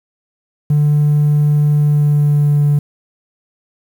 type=tone with pitch glide; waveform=triangle; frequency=147.9 to 145.86 Hz; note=D3 to D3; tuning=+13 to -12 cents; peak=-6 dBFS; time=0.7-2.79 s; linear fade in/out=5 ms; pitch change=-25 cents; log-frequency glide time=1.76-2.67 s; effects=tanh soft clip ceiling -5 dBFS + 7-bit